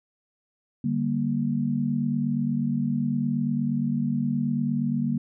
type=chord; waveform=sine; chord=G minor; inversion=second; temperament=just; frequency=147 / 196 / 235.2 Hz; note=D3 / G3 / Bb3; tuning=+2 / 0 / +16 cents; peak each=-28 / -29 / -25 dBFS; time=0.84-5.18 s; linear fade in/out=5 ms; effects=none